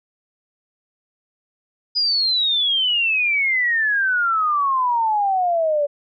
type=exponential sweep; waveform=sine; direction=down; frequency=4984 to 568 Hz; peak=-16 dBFS; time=1.95-5.87 s; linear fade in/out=20 ms; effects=none